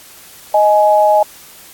sine tone pair together, 623 / 839 Hz, D#5 / G#5, +2 / +17 cents, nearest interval perfect fourth, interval 515 cents, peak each -10 dBFS, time 0.54-1.23 s, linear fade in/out 5 ms, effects white hiss -39 dBFS RMS until 1.73 s + AAC 64 kbps

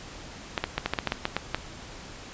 clicks, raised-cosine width 0.3 ms, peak -9 dBFS, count 11, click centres 0.578 / 0.64 / 0.78 / 0.86 / 0.936 / 0.988 / 1.073 / 1.121 / 1.254 / 1.366 / 1.546 s, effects pink hiss -43 dBFS RMS until 2.33 s + resampled to 16000 Hz

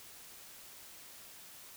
silence, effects white hiss -53 dBFS RMS until 1.76 s

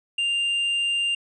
sine tone with tanh clipping, 2794 Hz, F7, in tune, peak -22 dBFS, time 0.18-1.15 s, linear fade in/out 5 ms, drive 4 dB, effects resampled to 22050 Hz

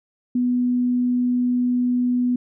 sine tone, 246.9 Hz, B3, in tune, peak -17 dBFS, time 0.35-2.36 s, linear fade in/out 5 ms, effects none

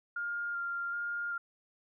sine tone with vibrato, 1402 Hz, F6, 6 cents sharp, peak -33 dBFS, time 0.16-1.38 s, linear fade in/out 5 ms, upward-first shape square, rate 1.3 Hz, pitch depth 12 cents each way, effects none

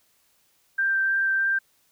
sine tone with vibrato, 1573 Hz, G6, 6 cents sharp, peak -20 dBFS, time 0.78-1.59 s, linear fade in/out 10 ms, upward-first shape sine, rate 3.2 Hz, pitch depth 9 cents each way, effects white hiss -65 dBFS RMS until 1.91 s

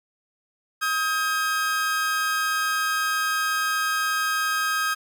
40% pulse tone pair together, 1266 / 1602.9 Hz, D#6 / G6, +30 / +38 cents, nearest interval major third, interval 408 cents, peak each -24 dBFS, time 0.81-4.95 s, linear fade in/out 20 ms, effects none

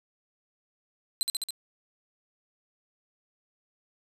25% pulse tone with echo, 4069 Hz, C8, 49 cents flat, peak -19 dBFS, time 1.21-1.23 s, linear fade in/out 0 ms, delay 69 ms, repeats 4, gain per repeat -2 dB, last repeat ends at 1.506 s, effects none

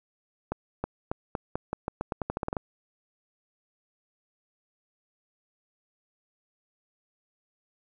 accelerating click train, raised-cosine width 1 ms, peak -15 dBFS, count 16, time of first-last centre 0.52-2.568 s, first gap 320 ms, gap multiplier 0.86, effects none

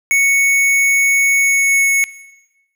square tone with pitch glide, 2217 to 2204 Hz, C#7 to C#7, 0 to -11 cents, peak -11 dBFS, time 0.11-2.04 s, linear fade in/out 0 ms, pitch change -11 cents, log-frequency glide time 1.4-1.89 s, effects noise-tail reverb RT60 1.0 s tail -18 dB re dry

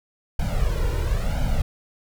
brown noise with flanger, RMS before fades -22 dBFS, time 0.39-1.62 s, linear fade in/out 5 ms, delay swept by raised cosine 1.3 to 2.15 ms, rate 0.97 Hz, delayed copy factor +1, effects none

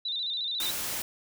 sine tone with vibrato, 3785 Hz, A#7, 26 cents sharp, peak -29 dBFS, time 0.05-0.71 s, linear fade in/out 5 ms, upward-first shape square, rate 14 Hz, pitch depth 68 cents each way
white noise, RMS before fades -33 dBFS, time 0.6-1.02 s, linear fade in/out 2 ms
effects none

